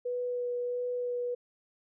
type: tone with vibrato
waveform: sine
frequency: 490.2 Hz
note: B4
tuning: 13 cents flat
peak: -30 dBFS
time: 0.05-1.35 s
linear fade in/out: 10 ms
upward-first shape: sine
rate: 1.5 Hz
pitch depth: 10 cents each way
effects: none